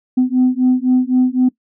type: beating tone pair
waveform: sine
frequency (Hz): 252 / 255.9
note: B3 / C4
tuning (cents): +35 / -38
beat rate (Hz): 3.9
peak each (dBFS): -13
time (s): 0.17-1.49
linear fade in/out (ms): 10
effects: noise-tail reverb RT60 0.1 s tail -21 dB re dry + tanh soft clip ceiling -6 dBFS